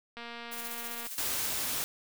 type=click train; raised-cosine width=0.3 ms; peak=-27 dBFS; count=212; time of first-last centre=0.17-1.068 s; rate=235 Hz
type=noise with tremolo; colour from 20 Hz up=blue; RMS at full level=-39 dBFS; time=0.51-1.48 s; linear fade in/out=20 ms; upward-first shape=square; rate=15 Hz; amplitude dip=35%
type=noise; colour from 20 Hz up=white; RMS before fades=-33 dBFS; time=1.18-1.84 s; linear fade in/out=0 ms
effects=none